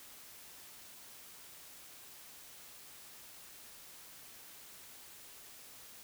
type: silence
effects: white hiss -54 dBFS RMS until 6.03 s